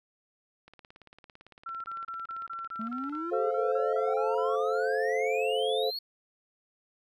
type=click train; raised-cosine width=0.3 ms; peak=-35 dBFS; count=45; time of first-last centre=0.68-3.152 s; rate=17.8 Hz
type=tone bursts; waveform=sine; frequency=1351 Hz; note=E6; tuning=42 cents sharp; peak=-35 dBFS; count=14; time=1.66-4.557 s; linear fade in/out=5 ms; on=180 ms; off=29 ms
type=exponential sweep; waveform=triangle; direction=up; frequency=215 to 4435 Hz; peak=-32 dBFS; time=2.79-5.99 s; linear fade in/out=5 ms
type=chord; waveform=sine; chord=F major; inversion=first; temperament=just; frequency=436.5 / 523.8 / 698.5 Hz; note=A4 / C5 / F5; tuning=-14 / +2 / 0 cents; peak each=-29 / -30 / -33 dBFS; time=3.31-5.91 s; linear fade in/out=20 ms
effects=none